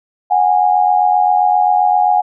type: tone pair together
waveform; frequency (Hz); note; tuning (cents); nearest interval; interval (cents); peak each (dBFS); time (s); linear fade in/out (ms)
sine; 733 / 820.6; F#5 / G#5; -16 / -21; major second; 195; -12; 0.3-2.22; 20
effects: none